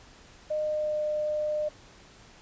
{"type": "tone with pitch glide", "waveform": "sine", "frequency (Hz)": [611, 604.7], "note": ["D#5", "D#5"], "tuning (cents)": [-32, -50], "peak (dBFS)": -26, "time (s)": [0.5, 1.69], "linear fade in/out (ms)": 10, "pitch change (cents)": -18, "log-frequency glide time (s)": [0.63, 1.03], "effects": ["pink hiss -53 dBFS RMS until 2.41 s", "resampled to 16000 Hz"]}